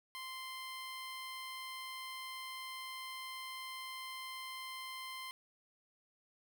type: tone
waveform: 15% pulse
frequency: 1043 Hz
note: C6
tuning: 6 cents flat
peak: -37 dBFS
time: 0.15-5.31 s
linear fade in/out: 0 ms
effects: none